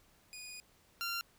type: tone pair in turn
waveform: 15% pulse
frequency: 2468 / 1382.2 Hz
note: D#7 / F6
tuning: -15 / -18 cents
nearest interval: minor seventh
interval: 1003 cents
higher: first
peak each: -39 / -29 dBFS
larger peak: second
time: 0.33-0.6 / 1.01-1.21 s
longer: first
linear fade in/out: 0 ms
effects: pink hiss -67 dBFS RMS until 1.38 s